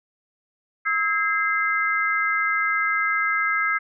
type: tone cluster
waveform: sine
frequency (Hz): 1292 / 1627 / 2075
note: E6 / G#6 / C7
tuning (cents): -35 / -36 / -15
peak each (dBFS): -24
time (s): 0.85-3.79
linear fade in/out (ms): 20
effects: none